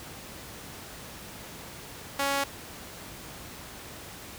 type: tone with high-pass filter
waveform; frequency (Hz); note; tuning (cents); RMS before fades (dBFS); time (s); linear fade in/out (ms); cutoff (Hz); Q
sawtooth; 278.3; C#4; +7; -28; 2.19-2.44; 5; 710; 0.88
effects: pink hiss -43 dBFS RMS until 4.38 s + high-pass 60 Hz 12 dB/octave